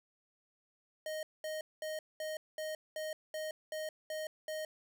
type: tone bursts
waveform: square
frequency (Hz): 622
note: D#5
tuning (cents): -1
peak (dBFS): -38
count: 10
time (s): 1.06-4.65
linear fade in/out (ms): 2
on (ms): 170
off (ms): 210
effects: none